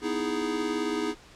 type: chord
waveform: square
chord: E major seventh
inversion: second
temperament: equal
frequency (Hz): 246.9 / 311.1 / 329.6 / 415.3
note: B3 / D#4 / E4 / G#4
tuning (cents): 0 / 0 / 0 / 0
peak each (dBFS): -36 / -32 / -35 / -32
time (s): 0.01-1.15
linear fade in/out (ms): 50
effects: pink hiss -52 dBFS RMS until 1.35 s + low-pass 7000 Hz 12 dB/octave